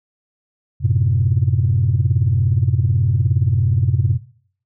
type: chord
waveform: sine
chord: F# diminished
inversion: none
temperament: equal with one note detuned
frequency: 92.5 / 110 / 129.09 Hz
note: F#2 / A2 / C3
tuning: 0 / 0 / -23 cents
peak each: -17 / -17 / -17 dBFS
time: 0.8-4.19 s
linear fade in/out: 50 ms
effects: noise-tail reverb RT60 0.6 s tail -19 dB re dry + tanh soft clip ceiling -6 dBFS